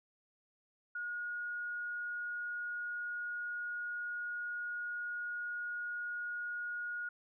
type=tone; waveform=sine; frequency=1441 Hz; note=F#6; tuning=46 cents flat; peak=-37 dBFS; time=0.95-7.09 s; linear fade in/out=5 ms; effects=none